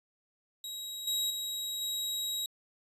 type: tone with level steps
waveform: sawtooth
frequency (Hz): 3830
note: A#7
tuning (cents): +46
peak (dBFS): -35 / -26 / -31 / -29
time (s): 0.64-2.46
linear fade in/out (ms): 2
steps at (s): 1.07 / 1.3 / 1.81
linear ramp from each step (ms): 5
effects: resampled to 32000 Hz